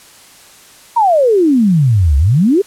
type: exponential two-way sweep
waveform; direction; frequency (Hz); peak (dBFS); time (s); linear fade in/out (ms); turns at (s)
sine; down then up; 970 to 66 to 426.7; -7; 0.96-2.62; 10; 2.17
effects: white hiss -41 dBFS RMS until 2.66 s + low-pass 11000 Hz 12 dB/octave